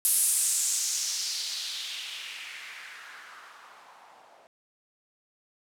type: noise with low-pass filter sweep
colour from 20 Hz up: violet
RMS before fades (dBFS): -32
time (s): 0.05-4.47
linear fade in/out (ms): 0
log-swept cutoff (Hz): 11000 to 670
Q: 2.5
effects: none